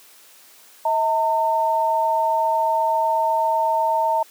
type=tone pair together; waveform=sine; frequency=641.3 / 907 Hz; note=E5 / A#5; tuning=-48 / -48 cents; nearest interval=tritone; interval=600 cents; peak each=-22 / -18 dBFS; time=0.85-4.23 s; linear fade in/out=5 ms; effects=white hiss -49 dBFS RMS until 4.3 s + high-pass 300 Hz 12 dB/octave